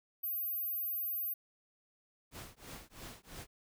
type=tone; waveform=sine; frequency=14390 Hz; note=A9; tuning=38 cents sharp; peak=-34 dBFS; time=0.23-1.34 s; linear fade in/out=10 ms
type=noise with tremolo; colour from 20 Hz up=pink; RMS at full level=-46 dBFS; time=2.31-3.47 s; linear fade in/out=50 ms; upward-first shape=triangle; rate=3 Hz; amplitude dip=100%
effects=none